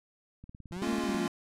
click train, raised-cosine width 5 ms, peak -35 dBFS, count 14, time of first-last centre 0.44-1.147 s, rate 18.4 Hz
30% pulse exponential two-way sweep, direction up then down, 167.2 to 231.3 to 167.2 Hz, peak -34 dBFS, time 0.72-1.28 s, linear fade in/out 2 ms, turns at 0.9 s
square chord, Bb minor seventh, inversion third, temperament equal with one note detuned, 207.7 / 233.1 / 275.9 / 349.2 Hz, Ab3 / Bb3 / Db4 / F4, 0 / 0 / -8 / 0 cents, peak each -36 dBFS, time 0.82-1.28 s, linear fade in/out 2 ms
effects low-pass 10000 Hz 12 dB/octave

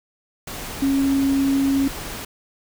sine tone in noise, 273.6 Hz, C#4, 23 cents flat, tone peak -16 dBFS, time 0.82-1.88 s, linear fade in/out 5 ms, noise pink, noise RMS -32 dBFS, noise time 0.47-2.25 s, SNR +13 dB, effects none

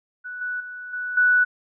sine tone with level steps, 1480 Hz, F#6, in tune, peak -31 / -25 / -33 / -26 / -14 dBFS, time 0.24-1.45 s, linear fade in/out 20 ms, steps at 0.41 / 0.6 / 0.93 / 1.17 s, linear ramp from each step 5 ms, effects none

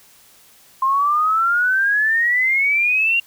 sine exponential sweep, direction up, 1050 to 2794 Hz, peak -14 dBFS, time 0.82-3.2 s, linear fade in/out 5 ms, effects white hiss -50 dBFS RMS until 3.26 s

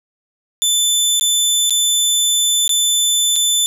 20% pulse tone with dropouts, 3520 Hz, A7, in tune, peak -7 dBFS, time 0.62-3.66 s, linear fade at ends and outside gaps 0 ms, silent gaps 1.197-1.21 / 1.696-1.706 / 2.678-2.693 / 3.358-3.362 s, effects none

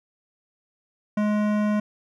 sine tone with hard clipping, 210 Hz, G#3, 19 cents sharp, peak -22 dBFS, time 1.17-1.8 s, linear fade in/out 5 ms, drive 16 dB, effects none

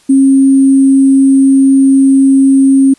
sine tone with sample-and-hold, 270.4 Hz, C#4, 43 cents flat, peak -3 dBFS, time 0.09-2.94 s, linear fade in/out 10 ms, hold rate 8820 Hz, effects white hiss -47 dBFS RMS until 2.98 s + resampled to 24000 Hz

